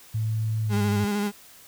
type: tone with pitch glide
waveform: sine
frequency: 110 to 103.23 Hz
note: A2 to G#2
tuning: 0 to -10 cents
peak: -23 dBFS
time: 0.14-1.05 s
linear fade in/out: 10 ms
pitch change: -110 cents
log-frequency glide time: 0.62-0.8 s
type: tone with vibrato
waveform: 35% pulse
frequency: 205.2 Hz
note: G#3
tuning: 21 cents flat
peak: -22 dBFS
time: 0.69-1.32 s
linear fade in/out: 50 ms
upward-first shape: square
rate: 13 Hz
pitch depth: 24 cents each way
effects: white hiss -50 dBFS RMS until 1.67 s